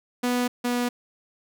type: tone pair in turn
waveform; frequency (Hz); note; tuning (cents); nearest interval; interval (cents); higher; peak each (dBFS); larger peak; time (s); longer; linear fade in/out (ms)
sawtooth; 246.1 / 243.8; B3 / B3; -6 / -22; unison; 16; first; -18 / -19; first; 0.23-0.48 / 0.64-0.89; neither; 10
effects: none